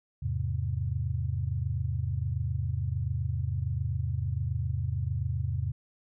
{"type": "chord", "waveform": "sine", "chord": "E augmented", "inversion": "none", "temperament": "equal", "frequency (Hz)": [82.41, 103.83, 130.81], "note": ["E2", "G#2", "B#2"], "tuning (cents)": [0, 0, 0], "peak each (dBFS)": -32, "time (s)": [0.22, 5.72], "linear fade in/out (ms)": 10, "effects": []}